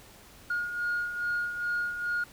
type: beating tone pair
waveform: sine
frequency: 1429 / 1431.4 Hz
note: F6 / F6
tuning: +39 / +42 cents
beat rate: 2.4 Hz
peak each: -35 / -28 dBFS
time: 0.5-2.24 s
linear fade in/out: 5 ms
effects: tanh soft clip ceiling -24 dBFS + pink hiss -53 dBFS RMS until 2.32 s